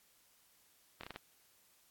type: slowing click train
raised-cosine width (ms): 0.3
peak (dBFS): -28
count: 5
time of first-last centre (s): 1.01-1.161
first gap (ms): 24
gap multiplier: 1.31
effects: white hiss -69 dBFS RMS until 1.9 s + AAC 64 kbps